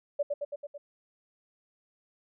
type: tone with echo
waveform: sine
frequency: 578 Hz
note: D5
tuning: 28 cents flat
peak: -24 dBFS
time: 0.19-0.23 s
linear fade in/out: 10 ms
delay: 110 ms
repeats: 5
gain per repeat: -3 dB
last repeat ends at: 0.78 s
effects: none